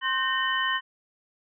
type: tone cluster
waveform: sine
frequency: 1054 / 1543 / 1837 / 3021 Hz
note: C6 / G6 / A#6 / F#7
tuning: +12 / -28 / -26 / +35 cents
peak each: -28 / -33 / -27 / -30 dBFS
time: 0.01-0.81 s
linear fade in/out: 50 ms
effects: none